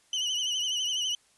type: tone with vibrato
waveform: 35% pulse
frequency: 2986 Hz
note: F#7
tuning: 15 cents sharp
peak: -25 dBFS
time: 0.13-1.15 s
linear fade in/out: 2 ms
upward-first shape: triangle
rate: 12 Hz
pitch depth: 82 cents each way
effects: white hiss -64 dBFS RMS until 1.37 s + resampled to 24000 Hz